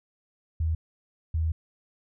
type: tone bursts at uneven times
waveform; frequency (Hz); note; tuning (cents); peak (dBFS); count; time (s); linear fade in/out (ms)
sine; 80.3; E2; -45; -23; 2; 0.6-0.75 / 1.34-1.52; 5
effects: none